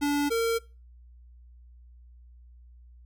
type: tone pair in turn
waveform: square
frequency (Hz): 288.7 / 458.3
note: D4 / A#4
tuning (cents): -30 / -29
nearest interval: minor sixth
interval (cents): 801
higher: second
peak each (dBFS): -24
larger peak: neither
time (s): 0.01-0.3 / 0.3-0.59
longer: neither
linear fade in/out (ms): 20
effects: noise-tail reverb RT60 0.3 s tail -22 dB re dry + added 60 Hz sine -49 dBFS peak until 3.05 s